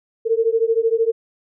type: beating tone pair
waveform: sine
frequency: 447.6 / 460.6 Hz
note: A4 / A#4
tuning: +30 / -21 cents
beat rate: 13 Hz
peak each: -18 dBFS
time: 0.25-1.12 s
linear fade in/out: 20 ms
effects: none